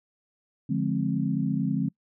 sine chord, D half-diminished seventh, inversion none, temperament just, 146.83 / 176.2 / 211.4 / 264.3 Hz, D3 / F3 / Ab3 / C4, 0 / +16 / +31 / +18 cents, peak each -29 dBFS, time 0.69-1.89 s, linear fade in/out 10 ms, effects noise-tail reverb RT60 0.1 s tail -25 dB re dry

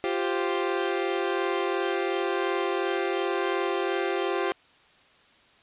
sawtooth chord, F suspended second, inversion none, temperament equal, 349.2 / 392 / 523.3 Hz, F4 / G4 / C5, 0 / 0 / 0 cents, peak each -25 / -24 / -29 dBFS, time 0.04-4.52 s, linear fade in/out 0 ms, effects white hiss -58 dBFS RMS until 5.62 s + resampled to 8000 Hz

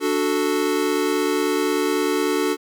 square chord, D major, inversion none, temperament equal, 293.7 / 370 / 440 Hz, D4 / F#4 / A4, 0 / 0 / 0 cents, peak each -24 dBFS, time 0-2.57 s, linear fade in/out 50 ms, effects none

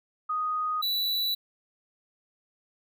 sine / square tone pair in turn, 1244.5 / 3951 Hz, D#6 / B7, 0 / 0 cents, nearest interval octave + minor sixth, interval 2000 cents, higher second, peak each -26 dBFS, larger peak neither, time 0.29-0.82 / 0.82-1.35 s, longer neither, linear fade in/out 10 ms, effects none

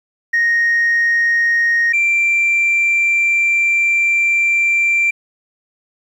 sine tone pair in turn, 1864.7 / 2357 Hz, A#6 / D7, 0 / +6 cents, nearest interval major third, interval 406 cents, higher second, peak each -10 dBFS, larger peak neither, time 0.33-1.93 / 1.93-5.11 s, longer second, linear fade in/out 10 ms, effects tanh soft clip ceiling -9 dBFS + 8-bit

